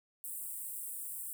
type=high-pass noise; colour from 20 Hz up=pink; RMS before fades=-42 dBFS; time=0.24-1.33 s; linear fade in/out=0 ms; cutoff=8000 Hz; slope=96 dB/octave; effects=none